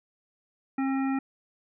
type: harmonic tone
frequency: 268.9 Hz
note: C4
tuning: 47 cents sharp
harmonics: 1 / 3 / 5 / 7 / 9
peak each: -25 / -35 / -39 / -42 / -44 dBFS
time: 0.78-1.19 s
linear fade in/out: 5 ms
effects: none